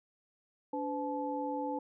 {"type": "tone cluster", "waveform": "sine", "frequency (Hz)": [288.3, 507, 864], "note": ["D4", "B4", "A5"], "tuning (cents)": [-32, 45, -32], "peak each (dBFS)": [-37, -38, -37], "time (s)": [0.73, 1.79], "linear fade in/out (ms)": 5, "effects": []}